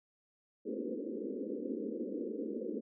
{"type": "band-pass noise", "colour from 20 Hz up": "pink", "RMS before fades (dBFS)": -39, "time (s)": [0.65, 2.81], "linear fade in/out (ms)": 20, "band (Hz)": [210, 520], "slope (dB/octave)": 96, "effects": []}